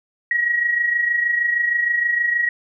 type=tone with amplitude modulation; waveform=sine; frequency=1905 Hz; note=A#6; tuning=37 cents sharp; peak=-14 dBFS; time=0.31-2.49 s; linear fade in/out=2 ms; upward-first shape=sine; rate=26.4 Hz; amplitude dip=55%; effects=none